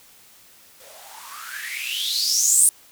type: noise with band-pass filter sweep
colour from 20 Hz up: violet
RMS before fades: -23 dBFS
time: 0.8-2.69 s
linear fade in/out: 2 ms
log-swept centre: 500 to 9400 Hz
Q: 10
effects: white hiss -51 dBFS RMS until 2.91 s